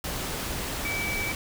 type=tone in noise; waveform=sine; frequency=2300 Hz; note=D7; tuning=37 cents flat; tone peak=-29 dBFS; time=0.85-1.32 s; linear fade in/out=2 ms; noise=pink; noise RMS=-32 dBFS; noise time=0.04-1.35 s; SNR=0 dB; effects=none